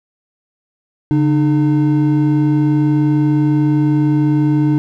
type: tone pair together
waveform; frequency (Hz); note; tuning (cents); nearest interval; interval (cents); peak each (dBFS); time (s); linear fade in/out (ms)
triangle; 143.08 / 303.4; D3 / D#4; -45 / -44; octave + minor second; 1301; -12 / -11; 1.11-4.78; 0
effects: none